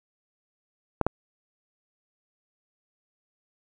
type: clicks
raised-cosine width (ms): 1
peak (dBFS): -8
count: 2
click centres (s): 1.013 / 1.066
effects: none